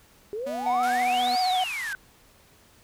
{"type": "exponential two-way sweep", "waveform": "sine", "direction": "up then down", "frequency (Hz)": [400, 4978, 1497], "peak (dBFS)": -29, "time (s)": [0.33, 1.95], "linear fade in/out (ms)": 0, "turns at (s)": 1.39}
{"type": "tone with tremolo", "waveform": "sawtooth", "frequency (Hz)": 245.7, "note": "B3", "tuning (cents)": -9, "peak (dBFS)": -30, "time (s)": [0.46, 1.36], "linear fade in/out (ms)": 10, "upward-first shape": "sine", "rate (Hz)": 2.7, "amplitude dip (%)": 25}
{"type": "tone with vibrato", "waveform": "triangle", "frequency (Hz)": 740, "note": "F#5", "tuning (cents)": 0, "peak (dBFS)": -20, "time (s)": [0.66, 1.64], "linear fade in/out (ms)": 5, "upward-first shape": "triangle", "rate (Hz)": 15, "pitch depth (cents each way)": 28}
{"type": "band-pass noise", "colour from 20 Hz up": "pink", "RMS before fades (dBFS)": -40, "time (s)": [0.83, 1.93], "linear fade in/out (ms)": 0, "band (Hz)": [840, 13000], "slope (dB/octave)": 96}
{"effects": ["pink hiss -57 dBFS RMS until 2.83 s"]}